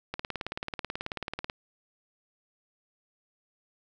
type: click train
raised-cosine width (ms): 0.3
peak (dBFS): -17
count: 26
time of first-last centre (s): 0.14-1.499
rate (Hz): 18.4
effects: none